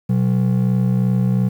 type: ring-modulated tone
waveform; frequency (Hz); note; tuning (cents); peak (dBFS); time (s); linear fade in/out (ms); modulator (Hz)
triangle; 155.7; D#3; +2; -9; 0.09-1.49; 10; 31.4
effects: 8-bit